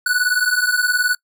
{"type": "beating tone pair", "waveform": "square", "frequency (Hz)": [1471, 1490], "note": ["F#6", "F#6"], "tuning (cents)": [-11, 12], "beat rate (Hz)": 19, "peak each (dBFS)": -19, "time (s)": [0.06, 1.15], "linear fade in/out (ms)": 5, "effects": ["noise-tail reverb RT60 0.1 s tail -25 dB re dry"]}